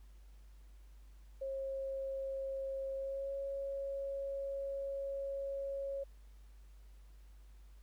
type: tone with pitch glide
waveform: sine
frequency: 540 to 551.3 Hz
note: C#5 to C#5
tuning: -45 to -10 cents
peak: -37 dBFS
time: 1.41-6.04 s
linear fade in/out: 10 ms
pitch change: +35 cents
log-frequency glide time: 2.96-3.33 s
effects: added 50 Hz sine -54 dBFS peak until 7.82 s + pink hiss -72 dBFS RMS until 7.82 s